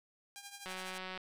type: tone with tremolo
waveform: 5% pulse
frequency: 804 Hz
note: G5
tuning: 44 cents sharp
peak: -33 dBFS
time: 0.36-0.98 s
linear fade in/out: 0 ms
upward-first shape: triangle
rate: 12 Hz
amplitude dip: 75%
type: click train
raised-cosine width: 0.3 ms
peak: -27 dBFS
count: 97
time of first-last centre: 0.66-1.176 s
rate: 186 Hz
effects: none